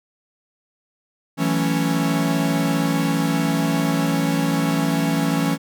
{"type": "chord", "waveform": "45% pulse", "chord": "F# minor seventh", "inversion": "third", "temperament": "equal", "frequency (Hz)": [164.81, 185, 220, 277.2], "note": ["E3", "F#3", "A3", "C#4"], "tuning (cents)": [0, 0, 0, 0], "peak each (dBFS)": [-22, -27, -26, -22], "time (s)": [1.37, 5.58], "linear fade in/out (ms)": 50, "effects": []}